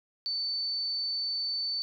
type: tone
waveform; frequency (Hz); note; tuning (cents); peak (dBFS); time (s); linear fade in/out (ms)
sine; 4522; C#8; +34; -29; 0.26-1.82; 0
effects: none